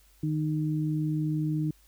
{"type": "tone pair together", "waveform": "sine", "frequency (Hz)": [153.9, 307.8], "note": ["D#3", "D#4"], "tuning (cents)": [-19, -19], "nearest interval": "octave", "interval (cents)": 1200, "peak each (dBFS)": [-27, -30], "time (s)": [0.23, 1.71], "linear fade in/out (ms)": 5, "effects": ["added 50 Hz sine -59 dBFS peak until 1.87 s", "white hiss -63 dBFS RMS until 1.87 s"]}